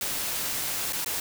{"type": "noise with dropouts", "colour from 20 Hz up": "white", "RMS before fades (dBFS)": -30, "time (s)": [0.01, 1.2], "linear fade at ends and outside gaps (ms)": 2, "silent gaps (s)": [[0.925, 0.931], [1.046, 1.06]], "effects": []}